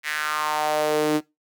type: tone with high-pass filter sweep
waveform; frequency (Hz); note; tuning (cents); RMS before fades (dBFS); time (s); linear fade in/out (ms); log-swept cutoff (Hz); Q
sawtooth; 152.3; D#3; -37; -23; 0.03-1.21; 50; 2000 to 310; 3.6
effects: noise-tail reverb RT60 0.2 s tail -20 dB re dry